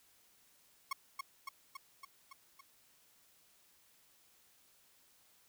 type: tone with echo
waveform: 30% pulse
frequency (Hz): 1094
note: C#6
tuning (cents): -23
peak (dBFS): -32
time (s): 0.91-0.93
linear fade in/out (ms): 5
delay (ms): 280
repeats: 6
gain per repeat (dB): -3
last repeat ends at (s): 2.61
effects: white hiss -68 dBFS RMS until 5.48 s